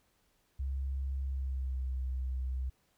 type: tone with pitch glide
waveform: sine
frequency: 67.3 to 64.37 Hz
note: C2 to C2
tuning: +49 to -28 cents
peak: -32 dBFS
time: 0.59-2.7 s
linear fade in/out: 10 ms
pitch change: -77 cents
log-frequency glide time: 1.24-1.85 s
effects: pink hiss -73 dBFS RMS until 2.97 s